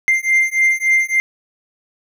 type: beating tone pair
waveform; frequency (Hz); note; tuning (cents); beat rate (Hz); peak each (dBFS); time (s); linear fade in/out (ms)
triangle; 2093 / 2096.5; C7 / C7; 0 / +3; 3.5; -14; 0.08-1.2; 0
effects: none